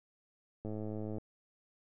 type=click train; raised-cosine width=2 ms; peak=-28 dBFS; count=58; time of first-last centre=0.65-1.183 s; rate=107 Hz; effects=none